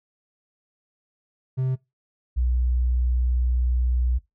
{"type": "tone pair in turn", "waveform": ["triangle", "sine"], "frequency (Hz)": [130, 61.58], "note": ["C3", "B1"], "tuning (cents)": [-11, -4], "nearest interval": "octave + minor second", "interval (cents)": 1293, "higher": "first", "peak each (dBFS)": -19, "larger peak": "neither", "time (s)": [[1.57, 1.76], [2.36, 4.19]], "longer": "second", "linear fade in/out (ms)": 20, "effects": ["noise-tail reverb RT60 0.2 s tail -21 dB re dry"]}